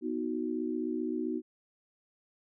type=chord; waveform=sine; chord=B major; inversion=none; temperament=equal with one note detuned; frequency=246.9 / 314.4 / 370 Hz; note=B3 / D#4 / F#4; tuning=0 / +18 / 0 cents; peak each=-35 / -34 / -36 dBFS; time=0.01-1.42 s; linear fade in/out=50 ms; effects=none